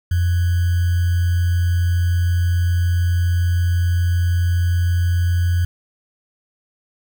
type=tone with sample-and-hold; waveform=sine; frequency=87.31 Hz; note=F2; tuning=in tune; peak=-14 dBFS; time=0.11-5.65 s; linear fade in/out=5 ms; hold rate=1575 Hz; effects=none